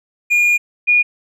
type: tone pair in turn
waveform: triangle / sine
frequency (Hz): 2427 / 2441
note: D#7 / D#7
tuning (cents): -44 / -34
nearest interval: unison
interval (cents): 10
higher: second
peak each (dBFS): -9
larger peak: neither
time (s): 0.3-0.58 / 0.87-1.03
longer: first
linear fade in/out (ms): 20
effects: none